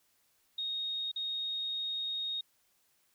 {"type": "tone with dropouts", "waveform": "sine", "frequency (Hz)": 3729, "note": "A#7", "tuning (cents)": 0, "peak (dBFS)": -33, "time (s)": [0.58, 2.41], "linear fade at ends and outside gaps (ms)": 5, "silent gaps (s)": [1.116, 1.16], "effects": ["white hiss -72 dBFS RMS until 3.14 s"]}